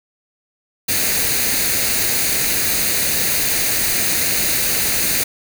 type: noise with comb filter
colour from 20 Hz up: white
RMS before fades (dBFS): -18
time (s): 0.88-5.24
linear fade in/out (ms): 10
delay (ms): 0.46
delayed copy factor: +0.55
effects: none